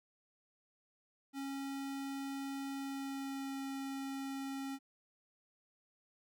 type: tone with pitch glide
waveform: square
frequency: 274.3 to 271.8 Hz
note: C#4 to C#4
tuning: -18 to -34 cents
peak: -40 dBFS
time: 1.33-4.79 s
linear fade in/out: 50 ms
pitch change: -16 cents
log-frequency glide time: 2.73-3.63 s
effects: none